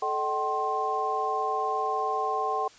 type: tone cluster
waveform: sine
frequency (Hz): 435.6 / 610 / 765 / 1058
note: A4 / D#5 / G5 / C6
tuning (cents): -17 / -34 / -42 / +19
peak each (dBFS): -32 / -38 / -29 / -29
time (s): 0.02-2.68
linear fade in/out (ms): 5
effects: white hiss -53 dBFS RMS until 2.78 s + resampled to 16000 Hz